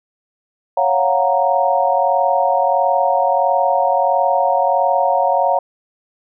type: chord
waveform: sine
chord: Gb major seventh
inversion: second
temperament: equal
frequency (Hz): 554.4 / 698.5 / 740 / 932.3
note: Db5 / F5 / Gb5 / Bb5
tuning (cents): 0 / 0 / 0 / 0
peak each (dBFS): -18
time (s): 0.77-5.59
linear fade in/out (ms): 5
effects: none